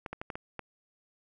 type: clicks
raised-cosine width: 0.5 ms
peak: -22 dBFS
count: 6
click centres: 0.062 / 0.13 / 0.215 / 0.302 / 0.355 / 0.593 s
effects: none